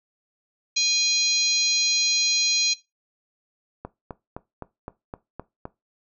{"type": "harmonic tone", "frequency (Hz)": 820, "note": "G#5", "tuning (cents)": -22, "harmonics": [3, 4, 5, 6, 7, 8], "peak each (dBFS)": [-26, -32, -22, -33, -28, -26], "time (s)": [0.76, 2.74], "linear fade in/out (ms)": 10}
{"type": "click train", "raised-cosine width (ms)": 1, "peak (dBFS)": -19, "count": 8, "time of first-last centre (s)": [3.85, 5.654], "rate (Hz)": 3.88}
{"effects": ["noise-tail reverb RT60 0.2 s tail -18 dB re dry"]}